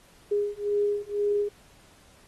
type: beating tone pair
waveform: sine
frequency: 410 / 412 Hz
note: G#4 / G#4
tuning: -22 / -14 cents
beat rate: 2 Hz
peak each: -27 dBFS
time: 0.31-1.49 s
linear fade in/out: 10 ms
effects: pink hiss -57 dBFS RMS until 2.27 s + AAC 32 kbps